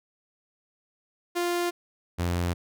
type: tone pair in turn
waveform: sawtooth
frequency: 349.2 / 87.3 Hz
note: F4 / F2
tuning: 0 / 0 cents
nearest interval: 2 octaves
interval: 2400 cents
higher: first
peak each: -21 dBFS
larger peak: neither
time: 1.35-1.71 / 2.18-2.54 s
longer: neither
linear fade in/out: 20 ms
effects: none